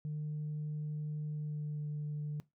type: tone with pitch glide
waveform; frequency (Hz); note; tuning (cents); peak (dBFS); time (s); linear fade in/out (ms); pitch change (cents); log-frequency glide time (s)
sine; 151 to 149.01; D3 to D3; +48 to +25; -34; 0.05-2.4; 0; -23; 1.31-1.87
effects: noise-tail reverb RT60 0.2 s tail -20 dB re dry + tanh soft clip ceiling -33 dBFS